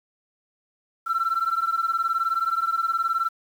sine beating tone pair, 1337 / 1356 Hz, E6 / E6, +24 / +49 cents, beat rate 19 Hz, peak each -23 dBFS, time 1.06-3.29 s, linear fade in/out 20 ms, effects tanh soft clip ceiling -17 dBFS + 8-bit

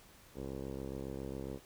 10% pulse tone with low-pass filter, 67.3 Hz, C2, 49 cents sharp, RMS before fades -42 dBFS, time 0.34-1.6 s, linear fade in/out 50 ms, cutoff 550 Hz, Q 2.5, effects pink hiss -60 dBFS RMS until 1.65 s

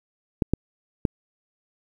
clicks, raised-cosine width 3 ms, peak -7 dBFS, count 3, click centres 0.422 / 0.536 / 1.052 s, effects 8-bit

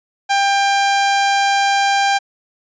sawtooth tone, 795 Hz, G5, 24 cents sharp, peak -9 dBFS, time 0.29-2.19 s, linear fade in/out 20 ms, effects resampled to 16000 Hz

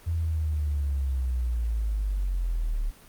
sine linear sweep, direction down, 84.4 to 35.23 Hz, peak -24 dBFS, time 0.06-2.91 s, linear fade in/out 20 ms, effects pink hiss -52 dBFS RMS until 3.08 s + Opus 24 kbps

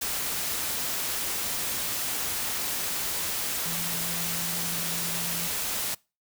sine tone in noise, 170.1 Hz, F3, 45 cents flat, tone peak -38 dBFS, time 3.65-5.48 s, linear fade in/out 10 ms, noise white, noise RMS -30 dBFS, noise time 0.01-5.95 s, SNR -11 dB, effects noise-tail reverb RT60 0.3 s tail -25 dB re dry

